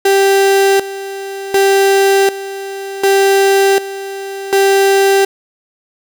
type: tone with tremolo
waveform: 35% pulse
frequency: 392 Hz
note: G4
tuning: in tune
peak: -6 dBFS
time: 0.05-5.25 s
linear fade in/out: 5 ms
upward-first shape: square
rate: 0.67 Hz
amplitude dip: 80%
effects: none